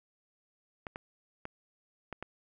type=clicks; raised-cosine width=0.5 ms; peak=-24 dBFS; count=5; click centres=0.868 / 0.959 / 1.454 / 2.127 / 2.226 s; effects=none